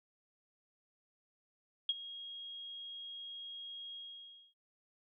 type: tone with ADSR envelope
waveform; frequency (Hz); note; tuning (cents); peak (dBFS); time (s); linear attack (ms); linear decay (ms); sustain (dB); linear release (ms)
sine; 3274; G#7; -25; -27; 1.89-4.54; 3; 34; -17; 600
effects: none